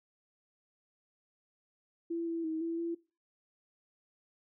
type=tone with pitch steps; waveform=sine; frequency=335.6 / 332.3 / 318.6 / 332.3 / 336.7 Hz; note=E4 / E4 / D#4 / E4 / E4; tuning=+31 / +14 / +41 / +14 / +37 cents; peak=-32 dBFS; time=2.1-2.95 s; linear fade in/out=10 ms; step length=170 ms; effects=noise-tail reverb RT60 0.3 s tail -21 dB re dry